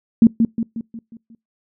sine tone with echo, 228.4 Hz, A#3, 35 cents flat, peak -5 dBFS, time 0.22-0.27 s, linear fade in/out 2 ms, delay 180 ms, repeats 6, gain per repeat -6 dB, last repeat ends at 1.35 s, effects noise-tail reverb RT60 0.2 s tail -25 dB re dry

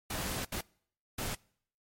pink noise bursts at uneven times, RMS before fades -36 dBFS, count 3, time 0.1-0.45 / 0.52-0.61 / 1.18-1.35 s, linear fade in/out 5 ms, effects noise-tail reverb RT60 0.6 s tail -25 dB re dry + MP3 64 kbps

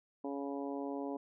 harmonic tone, 140 Hz, C#3, 18 cents sharp, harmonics 2 / 3 / 4 / 5 / 6 / 7, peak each -39 / -43 / -45 / -47 / -49 / -50 dBFS, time 0.24-1.17 s, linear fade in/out 5 ms, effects none

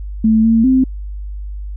sine tone with pitch steps, 220.4 / 225.9 / 260.3 Hz, A3 / A3 / C4, +3 / +46 / -9 cents, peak -8 dBFS, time 0.24-0.84 s, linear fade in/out 5 ms, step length 200 ms, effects added 50 Hz sine -23 dBFS peak until 1.76 s

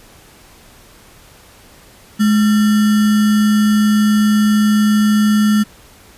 sine tone with sample-and-hold, 211.3 Hz, G#3, 30 cents sharp, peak -9 dBFS, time 2.19-5.64 s, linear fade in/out 20 ms, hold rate 1575 Hz, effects pink hiss -44 dBFS RMS until 6.17 s + resampled to 32000 Hz

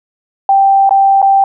sine tone with dropouts, 784 Hz, G5, in tune, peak -5 dBFS, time 0.49-1.44 s, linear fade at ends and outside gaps 2 ms, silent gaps 0.893-0.908 / 1.218-1.226 s, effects none

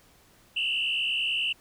sine tone with frequency modulation, 2829 Hz, F7, 22 cents sharp, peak -24 dBFS, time 0.56-1.53 s, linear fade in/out 10 ms, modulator 69 Hz, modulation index 2.6, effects tanh soft clip ceiling -20 dBFS + pink hiss -59 dBFS RMS until 1.6 s

